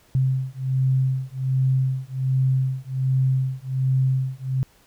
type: beating tone pair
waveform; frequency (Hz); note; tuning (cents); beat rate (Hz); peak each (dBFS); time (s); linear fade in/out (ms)
sine; 130.81 / 132.11; C3 / C3; 0 / +17; 1.3; -22; 0.15-4.63; 0
effects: pink hiss -57 dBFS RMS until 4.86 s